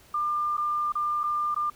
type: tone with dropouts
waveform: sine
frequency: 1198 Hz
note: D6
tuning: 34 cents sharp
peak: -24 dBFS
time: 0.14-1.7 s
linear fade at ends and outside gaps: 5 ms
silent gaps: 0.57-0.578 / 0.922-0.953 / 1.234-1.238 / 1.546-1.562 s
effects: pink hiss -55 dBFS RMS until 1.75 s